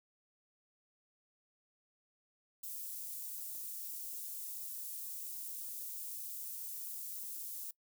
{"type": "high-pass noise", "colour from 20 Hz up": "white", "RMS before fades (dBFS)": -44, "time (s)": [2.63, 7.71], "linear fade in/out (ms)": 5, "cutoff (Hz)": 10000, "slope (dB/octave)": 12, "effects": ["noise-tail reverb RT60 0.1 s tail -22 dB re dry"]}